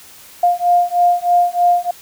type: beating tone pair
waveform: sine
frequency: 703 / 706.2 Hz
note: F5 / F5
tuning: +11 / +19 cents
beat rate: 3.2 Hz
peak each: -14 dBFS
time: 0.43-1.91 s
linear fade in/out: 5 ms
effects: white hiss -41 dBFS RMS until 2.01 s